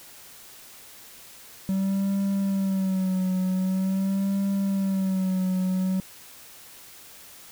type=tone with vibrato; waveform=triangle; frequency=191.1 Hz; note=G3; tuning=44 cents flat; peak=-20 dBFS; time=1.69-6 s; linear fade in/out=0 ms; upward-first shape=sine; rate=0.45 Hz; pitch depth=53 cents each way; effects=white hiss -47 dBFS RMS until 7.51 s